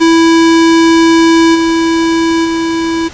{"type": "tone with level steps", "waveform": "square", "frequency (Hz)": 329.6, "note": "E4", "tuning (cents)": 0, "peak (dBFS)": [-5, -9, -12], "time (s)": [0, 3.09], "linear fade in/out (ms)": 20, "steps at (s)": [1.54, 2.44], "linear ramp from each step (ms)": 20, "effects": ["pink hiss -31 dBFS RMS until 3.13 s", "resampled to 16000 Hz"]}